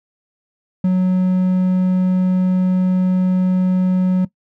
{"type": "tone", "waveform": "triangle", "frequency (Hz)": 184.3, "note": "F#3", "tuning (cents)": -7, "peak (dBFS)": -10, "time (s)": [0.84, 4.25], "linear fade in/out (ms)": 5, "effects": ["noise-tail reverb RT60 0.1 s tail -18 dB re dry"]}